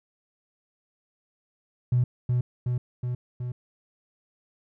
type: tone with echo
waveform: triangle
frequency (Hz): 123.47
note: B2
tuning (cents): 0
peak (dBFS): -15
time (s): 1.92-2.04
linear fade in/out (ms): 5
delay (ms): 370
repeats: 4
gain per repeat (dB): -3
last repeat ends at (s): 3.52
effects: tanh soft clip ceiling -16 dBFS